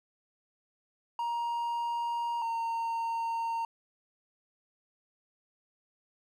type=tone pair in turn; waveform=triangle; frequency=941 / 918.4 Hz; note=A#5 / A#5; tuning=+16 / -26 cents; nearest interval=unison; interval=42 cents; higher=first; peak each=-28 dBFS; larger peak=neither; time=1.19-2.42 / 2.42-3.65 s; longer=neither; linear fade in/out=2 ms; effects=none